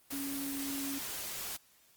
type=tone in noise; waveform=sine; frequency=277.2 Hz; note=C#4; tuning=in tune; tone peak=-37 dBFS; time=0.12-0.99 s; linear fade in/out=10 ms; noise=white; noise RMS=-40 dBFS; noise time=0.1-1.57 s; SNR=0 dB; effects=white hiss -65 dBFS RMS until 1.96 s + Opus 24 kbps